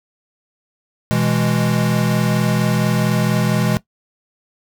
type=chord; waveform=square; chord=E major; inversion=second; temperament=equal with one note detuned; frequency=123.47 / 163.3 / 207.7 Hz; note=B2 / E3 / G#3; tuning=0 / -16 / 0 cents; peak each=-20 dBFS; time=1.11-3.77 s; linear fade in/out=0 ms; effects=noise-tail reverb RT60 0.1 s tail -17 dB re dry